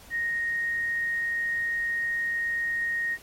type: tone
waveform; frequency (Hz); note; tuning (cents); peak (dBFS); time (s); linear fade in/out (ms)
sine; 1864.7; A#6; 0; -25; 0.1-3.18; 50
effects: pink hiss -50 dBFS RMS until 3.22 s + MP3 64 kbps